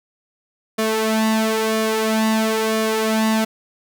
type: tone with flanger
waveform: sawtooth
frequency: 220 Hz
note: A3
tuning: in tune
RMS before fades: -19 dBFS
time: 0.78-3.45 s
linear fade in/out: 10 ms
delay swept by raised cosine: 1.7 to 3.5 ms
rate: 1 Hz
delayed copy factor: +0.7
effects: none